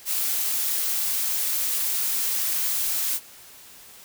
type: noise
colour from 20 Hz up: blue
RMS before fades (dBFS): -25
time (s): 0.05-3.2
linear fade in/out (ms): 50
effects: white hiss -47 dBFS RMS until 4.04 s